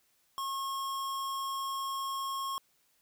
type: tone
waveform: square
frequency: 1085 Hz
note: C#6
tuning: 37 cents flat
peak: -34 dBFS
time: 0.38-2.58 s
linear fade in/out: 0 ms
effects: white hiss -71 dBFS RMS until 3.01 s